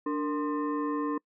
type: tone with frequency modulation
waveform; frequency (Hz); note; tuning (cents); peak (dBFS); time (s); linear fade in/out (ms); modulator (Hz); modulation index
sine; 293.7; D4; 0; -27; 0.06-1.18; 5; 754; 0.92
effects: noise-tail reverb RT60 0.1 s tail -26 dB re dry